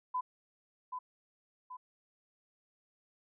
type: tone with echo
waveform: sine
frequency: 1005 Hz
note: B5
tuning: 30 cents sharp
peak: -31 dBFS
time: 0.14-0.21 s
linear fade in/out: 10 ms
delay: 780 ms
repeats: 2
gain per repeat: -6 dB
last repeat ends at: 1.77 s
effects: none